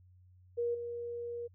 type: tone with level steps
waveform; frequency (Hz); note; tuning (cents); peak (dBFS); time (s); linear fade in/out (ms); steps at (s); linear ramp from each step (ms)
sine; 474.6; A#4; +31; -30 / -37; 0.57-1.48; 20; 0.74; 10
effects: added 91 Hz sine -58 dBFS peak until 1.54 s